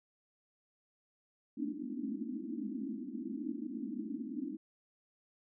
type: band-pass noise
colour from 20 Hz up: white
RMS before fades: -40 dBFS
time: 1.57-4.57 s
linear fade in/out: 10 ms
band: 210 to 320 Hz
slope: 96 dB/octave
effects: none